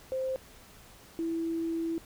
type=tone pair in turn; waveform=sine; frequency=523.3 / 329.7 Hz; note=C5 / E4; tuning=0 / 0 cents; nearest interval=minor sixth; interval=800 cents; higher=first; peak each=-29 / -29 dBFS; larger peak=neither; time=0.12-0.36 / 1.19-1.98 s; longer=second; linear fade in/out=0 ms; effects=pink hiss -54 dBFS RMS until 2.05 s